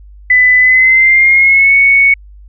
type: tone with pitch glide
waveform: sine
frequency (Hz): 2000 to 2219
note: B6 to C#7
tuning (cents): +21 to +1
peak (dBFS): -4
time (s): 0.3-2.14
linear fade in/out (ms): 5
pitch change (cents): +180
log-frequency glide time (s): 0.59-1.75
effects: added 50 Hz sine -33 dBFS peak until 2.48 s